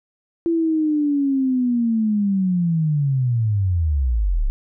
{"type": "linear sweep", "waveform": "sine", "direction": "down", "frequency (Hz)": [337.9, 30.76], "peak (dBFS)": -16, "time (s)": [0.46, 4.5], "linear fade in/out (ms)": 0, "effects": []}